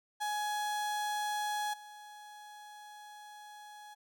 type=tone with level steps; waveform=35% pulse; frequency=838 Hz; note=G#5; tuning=15 cents sharp; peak=-31 / -47 dBFS; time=0.2-3.95 s; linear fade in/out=20 ms; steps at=1.73 s; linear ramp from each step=10 ms; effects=none